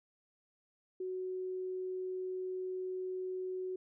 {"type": "tone", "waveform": "sine", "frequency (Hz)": 370.9, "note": "F#4", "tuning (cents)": 4, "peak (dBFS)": -36, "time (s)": [1, 3.76], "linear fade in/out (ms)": 5, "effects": []}